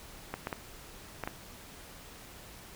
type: clicks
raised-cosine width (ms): 0.5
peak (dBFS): -19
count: 5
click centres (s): 0.34 / 0.471 / 0.528 / 1.237 / 1.275
effects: pink hiss -50 dBFS RMS until 2.75 s